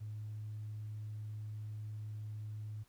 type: tone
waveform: sine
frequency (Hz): 106.8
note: G#2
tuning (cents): +49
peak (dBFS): -40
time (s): 0-2.84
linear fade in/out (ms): 20
effects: tanh soft clip ceiling -36 dBFS + pink hiss -70 dBFS RMS until 2.88 s